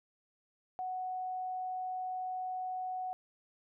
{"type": "tone", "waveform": "sine", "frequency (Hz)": 741, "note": "F#5", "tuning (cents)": 2, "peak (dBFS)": -35, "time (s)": [0.79, 3.13], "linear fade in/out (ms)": 0, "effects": []}